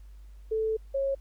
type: tone pair in turn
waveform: sine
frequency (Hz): 439.6 / 546.5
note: A4 / C#5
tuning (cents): -2 / -25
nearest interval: major third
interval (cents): 377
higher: second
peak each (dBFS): -25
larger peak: neither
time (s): 0.51-0.77 / 0.94-1.15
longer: first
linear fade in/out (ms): 10
effects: added 50 Hz sine -45 dBFS peak until 1.2 s + pink hiss -68 dBFS RMS until 1.2 s